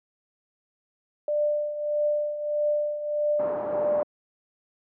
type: tone with tremolo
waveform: sine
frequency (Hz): 594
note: D5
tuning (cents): +20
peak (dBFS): -20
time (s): 1.28-4.03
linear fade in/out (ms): 2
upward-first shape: triangle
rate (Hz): 1.6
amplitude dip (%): 70
type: low-pass noise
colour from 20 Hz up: white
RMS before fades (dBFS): -34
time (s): 3.39-4.03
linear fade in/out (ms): 5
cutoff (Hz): 970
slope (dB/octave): 24
effects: high-pass 200 Hz 12 dB/octave